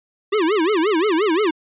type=tone with vibrato; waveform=square; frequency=370 Hz; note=F#4; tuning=in tune; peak=-16 dBFS; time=0.32-1.51 s; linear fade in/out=10 ms; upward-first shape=sine; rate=5.7 Hz; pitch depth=290 cents each way; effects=resampled to 8000 Hz